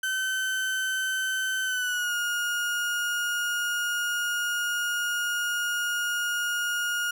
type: tone with pitch glide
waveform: 35% pulse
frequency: 1533 to 1430.3 Hz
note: G6 to F6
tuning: -39 to +41 cents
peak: -24 dBFS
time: 0.03-7.11 s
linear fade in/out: 5 ms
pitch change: -120 cents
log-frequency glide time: 1.64-2.13 s
effects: none